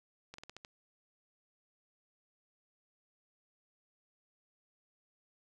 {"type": "slowing click train", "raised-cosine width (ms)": 0.2, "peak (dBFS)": -30, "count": 6, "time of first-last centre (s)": [0.34, 0.649], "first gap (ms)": 44, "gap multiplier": 1.17, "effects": []}